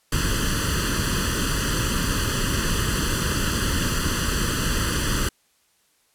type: noise with comb filter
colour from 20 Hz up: pink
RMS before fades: -23 dBFS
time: 0.12-5.29 s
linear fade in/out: 5 ms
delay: 0.66 ms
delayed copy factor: +0.95
effects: white hiss -64 dBFS RMS until 6.14 s + low-pass 12000 Hz 12 dB/octave